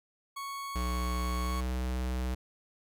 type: tone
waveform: 40% pulse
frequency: 1108.7 Hz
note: C#6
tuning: in tune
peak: -36 dBFS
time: 0.36-1.61 s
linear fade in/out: 10 ms
type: tone with pitch glide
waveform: square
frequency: 61.6 to 63.08 Hz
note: B1 to B1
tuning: -4 to +37 cents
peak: -31 dBFS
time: 0.75-2.35 s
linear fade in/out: 10 ms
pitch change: +41 cents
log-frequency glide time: 1.4-1.57 s
effects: none